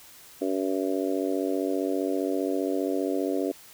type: harmonic tone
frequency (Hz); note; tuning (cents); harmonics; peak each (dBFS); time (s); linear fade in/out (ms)
95.1; F#2; +48; 3 / 4 / 5 / 6 / 7; -28 / -30 / -32 / -34 / -35; 0.41-3.52; 10
effects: white hiss -50 dBFS RMS until 3.73 s